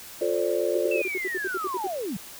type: chord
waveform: sine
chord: D minor seventh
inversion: first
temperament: just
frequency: 352.4 / 440.5 / 528.6 / 587.3 Hz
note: F4 / A4 / C5 / D5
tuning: +16 / +2 / +18 / 0 cents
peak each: -28 dBFS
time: 0.21-1.02 s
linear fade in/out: 5 ms
type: tone bursts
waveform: sine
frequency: 374 Hz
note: F#4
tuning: 19 cents sharp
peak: -27 dBFS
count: 12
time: 0.75-1.872 s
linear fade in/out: 5 ms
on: 33 ms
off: 66 ms
type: linear sweep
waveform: sine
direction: down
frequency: 2695 to 161.4 Hz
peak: -28 dBFS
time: 0.91-2.17 s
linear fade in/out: 5 ms
effects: white hiss -43 dBFS RMS until 2.39 s